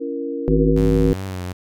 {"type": "chord", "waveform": "sine", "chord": "A# diminished", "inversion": "first", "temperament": "just", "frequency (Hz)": [279.7, 335.6, 466.2], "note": ["C#4", "E4", "A#4"], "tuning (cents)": [16, 31, 0], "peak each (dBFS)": [-27, -30, -26], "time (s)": [0, 0.72], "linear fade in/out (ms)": 20}
{"type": "harmonic tone", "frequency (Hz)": 53.2, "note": "G#1", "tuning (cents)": 42, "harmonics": [1, 3, 5, 7, 9], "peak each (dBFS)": [-19, -19, -19, -21, -21], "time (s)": [0.48, 1.13], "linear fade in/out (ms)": 0}
{"type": "tone with vibrato", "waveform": "sawtooth", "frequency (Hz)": 93, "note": "F#2", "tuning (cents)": 9, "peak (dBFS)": -22, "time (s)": [0.76, 1.53], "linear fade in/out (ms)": 10, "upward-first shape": "triangle", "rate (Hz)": 2.6, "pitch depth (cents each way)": 78}
{"effects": []}